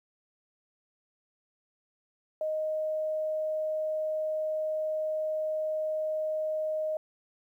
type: tone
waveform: sine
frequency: 622.3 Hz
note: D#5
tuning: in tune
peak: -28 dBFS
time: 2.41-6.97 s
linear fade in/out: 2 ms
effects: 11-bit